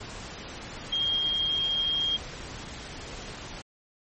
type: tone in noise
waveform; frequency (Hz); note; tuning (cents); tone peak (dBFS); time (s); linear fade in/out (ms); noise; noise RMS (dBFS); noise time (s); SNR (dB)
sine; 3229; G#7; -49; -24; 0.92-2.17; 10; pink; -40; 0-3.62; +13
effects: MP3 32 kbps